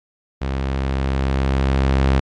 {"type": "tone with level ramp", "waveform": "sawtooth", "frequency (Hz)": 67, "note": "C2", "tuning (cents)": 42, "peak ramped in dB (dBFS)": [-17, -9], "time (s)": [0.41, 2.2], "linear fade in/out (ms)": 10, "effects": ["low-pass 4000 Hz 12 dB/octave", "AAC 64 kbps"]}